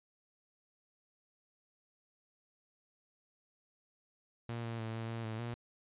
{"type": "tone with pitch steps", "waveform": "sawtooth", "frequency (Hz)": [117.2, 115.3, 112.6, 113.6, 114.9, 110.8, 118.6], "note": ["A#2", "A#2", "A2", "A#2", "A#2", "A2", "A#2"], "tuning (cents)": [10, -19, 40, -44, -25, 13, 30], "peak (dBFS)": -34, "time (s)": [4.49, 5.54], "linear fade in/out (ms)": 0, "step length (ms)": 150, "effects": ["resampled to 8000 Hz"]}